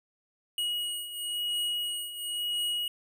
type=beating tone pair; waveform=square; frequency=2900 / 2900.97 Hz; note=F#7 / F#7; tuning=-35 / -35 cents; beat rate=0.97 Hz; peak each=-37 / -32 dBFS; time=0.58-2.88 s; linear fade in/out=2 ms; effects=none